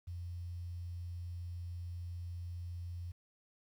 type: tone with quantisation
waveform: sine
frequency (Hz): 87.31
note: F2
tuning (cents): 0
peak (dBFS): -40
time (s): 0.07-3.12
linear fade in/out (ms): 10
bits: 11
effects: none